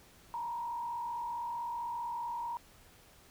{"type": "tone with frequency modulation", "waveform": "sine", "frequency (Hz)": 945, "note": "A#5", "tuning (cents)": 23, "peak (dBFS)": -35, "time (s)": [0.34, 2.57], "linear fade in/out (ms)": 0, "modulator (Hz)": 44.5, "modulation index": 0.69, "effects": ["pink hiss -60 dBFS RMS until 3.3 s"]}